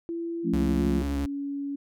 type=tone with pitch glide; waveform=sine; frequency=336.4 to 347.9 Hz; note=E4 to F4; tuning=+35 to -7 cents; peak=-29 dBFS; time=0.09-1.02 s; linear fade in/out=0 ms; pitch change=+58 cents; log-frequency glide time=0.76-0.83 s
type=chord; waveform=sine; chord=F augmented; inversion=none; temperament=equal; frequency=174.61 / 220 / 277.2 Hz; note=F3 / A3 / C#4; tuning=0 / 0 / 0 cents; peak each=-28 dBFS; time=0.43-1.04 s; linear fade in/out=50 ms
type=tone with vibrato; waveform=45% pulse; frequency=69.3 Hz; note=C#2; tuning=in tune; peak=-28 dBFS; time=0.53-1.26 s; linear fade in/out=5 ms; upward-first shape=sine; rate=12 Hz; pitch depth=40 cents each way
type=tone; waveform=sine; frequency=281.4 Hz; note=C#4; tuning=26 cents sharp; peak=-29 dBFS; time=0.97-1.76 s; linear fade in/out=10 ms
effects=none